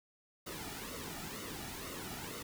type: noise with flanger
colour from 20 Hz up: pink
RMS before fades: -44 dBFS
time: 0.46-2.43 s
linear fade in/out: 10 ms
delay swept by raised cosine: 1.2 to 1.93 ms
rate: 2.1 Hz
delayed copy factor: -0.65
effects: none